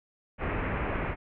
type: low-pass noise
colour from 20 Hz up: pink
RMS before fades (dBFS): -31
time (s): 0.38-1.16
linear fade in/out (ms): 50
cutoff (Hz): 2500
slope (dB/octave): 48
effects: none